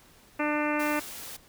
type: harmonic tone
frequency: 298.4 Hz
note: D4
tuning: 28 cents sharp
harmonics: 1 / 2 / 3 / 4 / 5 / 6 / 7 / 8 / 9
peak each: -29 / -32 / -34 / -35 / -36 / -37 / -37 / -38 / -39 dBFS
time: 0.39-1 s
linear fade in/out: 10 ms
type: noise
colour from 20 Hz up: white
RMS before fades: -41 dBFS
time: 0.79-1.37 s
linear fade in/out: 10 ms
effects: pink hiss -57 dBFS RMS until 1.48 s